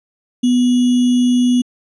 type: tone with sample-and-hold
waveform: sine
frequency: 246.9 Hz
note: B3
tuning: in tune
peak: -10 dBFS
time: 0.43-1.62 s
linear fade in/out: 10 ms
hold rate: 3150 Hz
effects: resampled to 22050 Hz